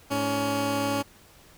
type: tone pair together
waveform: 15% pulse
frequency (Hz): 106.85 / 281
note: G#2 / C#4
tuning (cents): +50 / +24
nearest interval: octave + perfect fourth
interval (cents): 1674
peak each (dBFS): -26 / -19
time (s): 0.1-1.03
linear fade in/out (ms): 20
effects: pink hiss -54 dBFS RMS until 1.57 s